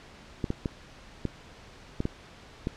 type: clicks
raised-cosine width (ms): 3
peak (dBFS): -15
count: 7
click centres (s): 0.442 / 0.504 / 0.658 / 1.253 / 2.004 / 2.054 / 2.671
effects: pink hiss -50 dBFS RMS until 2.76 s + low-pass 5000 Hz 12 dB/octave